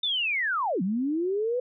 sine linear two-way sweep, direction down then up, 3629 to 174.61 to 508 Hz, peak -24 dBFS, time 0.03-1.6 s, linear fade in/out 5 ms, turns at 0.82 s, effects none

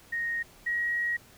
sine tone pair in turn, 1864.7 / 1898.4 Hz, A#6 / A#6, 0 / +31 cents, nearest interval unison, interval 31 cents, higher second, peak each -28 / -26 dBFS, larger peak second, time 0.12-0.43 / 0.66-1.17 s, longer second, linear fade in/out 10 ms, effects pink hiss -55 dBFS RMS until 1.37 s

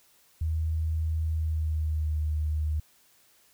sine tone with pitch glide, 79.6 to 76.62 Hz, D#2 to D#2, +40 to -26 cents, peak -25 dBFS, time 0.41-2.8 s, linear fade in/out 5 ms, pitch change -66 cents, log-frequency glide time 1.3-2.2 s, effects white hiss -62 dBFS RMS until 3.53 s

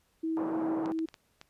sine tone with tremolo, 322.7 Hz, E4, 37 cents flat, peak -28 dBFS, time 0.23-1.06 s, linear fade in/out 10 ms, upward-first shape triangle, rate 2.7 Hz, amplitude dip 25%
white band-pass noise, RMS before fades -38 dBFS, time 0.37-0.92 s, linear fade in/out 0 ms, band 160 to 970 Hz, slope 24 dB/octave
clicks, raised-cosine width 0.2 ms, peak -29 dBFS, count 5, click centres 0.859 / 0.99 / 1.087 / 1.142 / 1.414 s
effects pink hiss -71 dBFS RMS until 1.49 s + resampled to 32000 Hz

